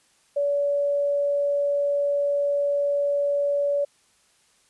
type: tone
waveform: sine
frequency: 571 Hz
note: D5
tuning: 49 cents flat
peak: -20 dBFS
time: 0.36-3.85 s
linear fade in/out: 10 ms
effects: white hiss -62 dBFS RMS until 4.69 s + resampled to 24000 Hz